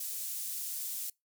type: high-pass noise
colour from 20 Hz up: pink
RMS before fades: -38 dBFS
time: 0-1.1 s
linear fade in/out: 5 ms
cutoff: 8900 Hz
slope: 12 dB/octave
effects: noise-tail reverb RT60 0.2 s tail -25 dB re dry